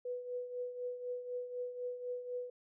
sine tone with tremolo, 493.9 Hz, B4, in tune, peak -35 dBFS, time 0.05-2.5 s, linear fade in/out 5 ms, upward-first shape triangle, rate 4 Hz, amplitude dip 70%, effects none

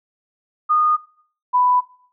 sine tone pair in turn, 1228 / 993.4 Hz, D#6 / B5, -23 / +10 cents, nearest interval major third, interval 367 cents, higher first, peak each -13 dBFS, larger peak neither, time 0.69-0.97 / 1.53-1.81 s, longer neither, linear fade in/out 20 ms, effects noise-tail reverb RT60 0.5 s tail -18 dB re dry

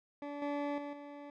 20% pulse tone with level steps, 288.4 Hz, D4, 31 cents flat, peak -35 / -29 / -35 / -41 dBFS, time 0.22-1.3 s, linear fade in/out 2 ms, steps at 0.42 / 0.78 / 0.93 s, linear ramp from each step 2 ms, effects low-pass 2000 Hz 12 dB/octave

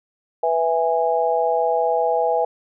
sine chord, E major, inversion second, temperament just, 494.4 / 659.3 / 824.1 Hz, B4 / E5 / G#5, +2 / 0 / -14 cents, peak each -21 dBFS, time 0.43-2.45 s, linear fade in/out 5 ms, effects none

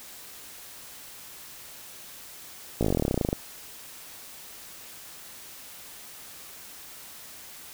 slowing click train, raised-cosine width 2 ms, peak -11 dBFS, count 20, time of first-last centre 2.81-3.329 s, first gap 17 ms, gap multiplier 1.05, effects white hiss -45 dBFS RMS until 7.73 s

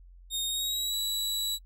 sawtooth tone with pitch glide, 3700 to 3915 Hz, A#7 to B7, -14 to -16 cents, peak -26 dBFS, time 0.3-1.59 s, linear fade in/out 50 ms, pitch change +98 cents, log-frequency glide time 0.46-0.95 s, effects noise-tail reverb RT60 0.1 s tail -26 dB re dry + added 44 Hz sine -49 dBFS peak until 1.65 s

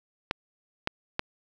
clicks, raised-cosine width 0.3 ms, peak -10 dBFS, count 3, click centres 0.311 / 0.874 / 1.194 s, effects none

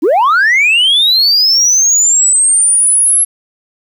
sine linear sweep, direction up, 266.4 to 11175 Hz, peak -4 dBFS, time 0.02-3.25 s, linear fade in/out 20 ms, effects tanh soft clip ceiling -5 dBFS + 7-bit

